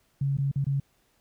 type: tone with dropouts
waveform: sine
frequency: 138.59 Hz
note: C#3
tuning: in tune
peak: -23 dBFS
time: 0.21-0.8 s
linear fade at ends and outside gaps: 5 ms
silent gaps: 0.371-0.384 / 0.515-0.558 / 0.644-0.666 s
effects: pink hiss -68 dBFS RMS until 1.2 s